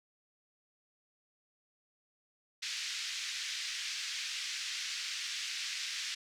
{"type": "band-pass noise", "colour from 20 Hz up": "white", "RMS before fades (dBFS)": -39, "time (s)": [2.62, 6.15], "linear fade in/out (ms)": 10, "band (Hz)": [1800, 5800], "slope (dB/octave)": 24, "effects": []}